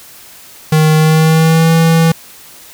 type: tone with pitch glide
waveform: square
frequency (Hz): 155.9 to 163.93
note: D#3 to E3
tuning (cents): +4 to -9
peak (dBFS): -7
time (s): 0.72-2.12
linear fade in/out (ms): 5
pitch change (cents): +87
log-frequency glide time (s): 0.96-1.71
effects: white hiss -37 dBFS RMS until 2.73 s